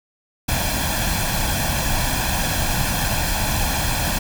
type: noise with comb filter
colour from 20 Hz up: pink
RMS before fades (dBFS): -21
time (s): 0.48-4.19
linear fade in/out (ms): 10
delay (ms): 1.2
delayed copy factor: +0.7
effects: none